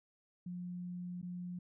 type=tone with dropouts; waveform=sine; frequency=178 Hz; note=F3; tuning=33 cents sharp; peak=-40 dBFS; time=0.46-1.59 s; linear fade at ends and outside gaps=5 ms; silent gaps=1.216-1.227 s; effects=none